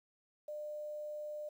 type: tone with quantisation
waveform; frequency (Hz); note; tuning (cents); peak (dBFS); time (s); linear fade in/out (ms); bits
sine; 600; D5; +37; -40; 0.48-1.49; 5; 11
effects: none